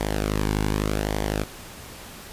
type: tone with flanger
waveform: sawtooth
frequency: 51.91 Hz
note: G#1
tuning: in tune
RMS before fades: -25 dBFS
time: 0-1.44 s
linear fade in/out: 10 ms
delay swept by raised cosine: 0.74 to 1.62 ms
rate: 0.85 Hz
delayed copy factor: -0.65
effects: pink hiss -41 dBFS RMS until 2.32 s + resampled to 32000 Hz